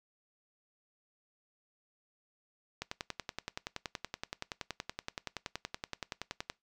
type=click train; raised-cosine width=0.2 ms; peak=-19 dBFS; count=40; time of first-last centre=2.82-6.499 s; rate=10.6 Hz; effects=noise-tail reverb RT60 0.2 s tail -22 dB re dry